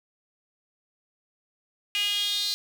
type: tone with high-pass filter sweep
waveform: sawtooth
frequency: 409.5 Hz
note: G#4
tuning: 24 cents flat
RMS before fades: -27 dBFS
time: 1.95-2.54 s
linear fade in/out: 0 ms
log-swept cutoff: 2700 to 4200 Hz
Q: 7.4
effects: none